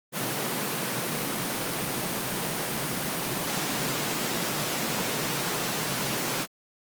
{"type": "high-pass noise", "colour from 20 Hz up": "pink", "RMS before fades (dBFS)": -29, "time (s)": [0.12, 6.47], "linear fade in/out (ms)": 50, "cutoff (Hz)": 120, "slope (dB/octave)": 96, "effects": ["Opus 24 kbps"]}